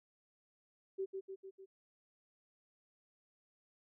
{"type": "tone with echo", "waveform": "sine", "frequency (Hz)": 384.9, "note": "G4", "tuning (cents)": -32, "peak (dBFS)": -35, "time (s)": [0.98, 1.06], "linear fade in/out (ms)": 20, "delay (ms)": 150, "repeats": 4, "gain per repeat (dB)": -4, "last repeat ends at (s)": 1.66, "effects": []}